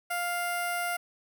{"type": "tone with notch filter", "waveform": "10% pulse", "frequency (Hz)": 700, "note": "F5", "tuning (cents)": 4, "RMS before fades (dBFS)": -31, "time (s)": [0.1, 0.97], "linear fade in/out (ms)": 10, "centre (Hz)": 3800, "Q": 0.67, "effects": []}